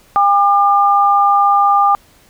sine tone pair together, 805.1 / 1201 Hz, G5 / D6, +46 / +38 cents, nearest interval perfect fifth, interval 692 cents, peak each -11 dBFS, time 0.16-1.95 s, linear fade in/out 0 ms, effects pink hiss -49 dBFS RMS until 2.29 s

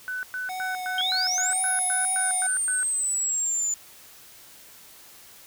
sine tone bursts, 1500 Hz, F#6, 23 cents sharp, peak -28 dBFS, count 11, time 0.08-2.83 s, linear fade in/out 0 ms, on 150 ms, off 110 ms
square tone with vibrato, 740 Hz, F#5, in tune, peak -31 dBFS, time 0.49-2.47 s, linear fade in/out 5 ms, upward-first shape triangle, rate 2 Hz, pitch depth 18 cents each way
sine exponential two-way sweep, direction up then down, 3136 to 10548 to 7000 Hz, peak -23 dBFS, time 0.98-3.74 s, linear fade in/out 2 ms, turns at 1.67 s
effects white hiss -49 dBFS RMS until 5.46 s

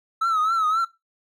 triangle tone with vibrato, 1300 Hz, E6, 24 cents flat, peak -16 dBFS, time 0.21-0.85 s, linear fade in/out 10 ms, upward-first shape triangle, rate 3.8 Hz, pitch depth 100 cents each way, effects noise-tail reverb RT60 0.2 s tail -18 dB re dry + tanh soft clip ceiling -13 dBFS

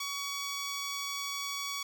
10% pulse tone, 1128 Hz, C#6, 30 cents sharp, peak -26 dBFS, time 0-1.83 s, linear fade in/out 5 ms, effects none

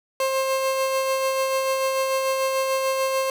30% pulse tone with tremolo, 531 Hz, C5, 25 cents sharp, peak -17 dBFS, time 0.2-3.3 s, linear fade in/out 2 ms, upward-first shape sine, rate 6.8 Hz, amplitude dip 30%, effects none

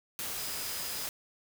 sine tone in noise, 4982 Hz, D#8, 1 cent sharp, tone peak -44 dBFS, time 0.38-1.06 s, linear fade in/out 0 ms, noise white, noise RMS -37 dBFS, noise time 0.19-1.09 s, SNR -10 dB, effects none

